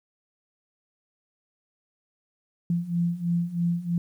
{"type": "beating tone pair", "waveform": "sine", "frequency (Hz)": [170, 173.1], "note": ["F3", "F3"], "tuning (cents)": [-46, -15], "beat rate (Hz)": 3.1, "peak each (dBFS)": [-28, -25], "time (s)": [2.7, 3.98], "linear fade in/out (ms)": 2, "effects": ["10-bit"]}